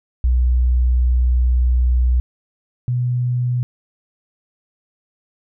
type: tone pair in turn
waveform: sine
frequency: 61.74 / 123.48 Hz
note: B1 / B2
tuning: 0 / 0 cents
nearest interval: octave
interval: 1200 cents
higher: second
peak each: -12 / -16 dBFS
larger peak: first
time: 0.24-2.2 / 2.88-3.63 s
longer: first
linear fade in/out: 0 ms
effects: none